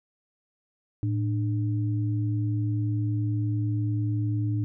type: tone pair together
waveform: sine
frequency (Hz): 110 / 298.5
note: A2 / D4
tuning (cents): 0 / +28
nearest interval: octave + perfect fourth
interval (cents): 1728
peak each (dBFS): -24 / -32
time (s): 1.03-4.64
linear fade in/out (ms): 0
effects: none